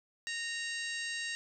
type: harmonic tone with a mistuned harmonic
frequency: 926 Hz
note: A#5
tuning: 12 cents flat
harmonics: 2 / 3 / 4 / 5 / 6 / 7 / 8 / 9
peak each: -38 / -42 / -44 / -46 / -48 / -49 / -50 / -51 dBFS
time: 0.27-1.35 s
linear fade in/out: 0 ms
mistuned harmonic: 4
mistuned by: +56 cents
effects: none